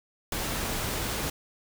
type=noise with ADSR envelope; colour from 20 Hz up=pink; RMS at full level=-27 dBFS; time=0.32-1.3 s; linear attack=3 ms; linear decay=4 ms; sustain=-4 dB; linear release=5 ms; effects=none